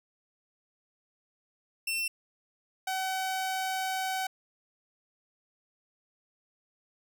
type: tone pair in turn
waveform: sawtooth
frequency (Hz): 2699 / 757.4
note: E7 / F#5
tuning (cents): +40 / +40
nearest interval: octave + minor seventh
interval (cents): 2200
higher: first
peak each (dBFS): -26 / -26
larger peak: neither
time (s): 1.87-2.08 / 2.87-4.27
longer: second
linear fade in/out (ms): 5
effects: none